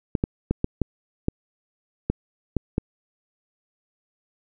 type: clicks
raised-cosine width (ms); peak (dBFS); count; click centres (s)
3; -8; 9; 0.152 / 0.239 / 0.51 / 0.644 / 0.817 / 1.284 / 2.1 / 2.567 / 2.781
effects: none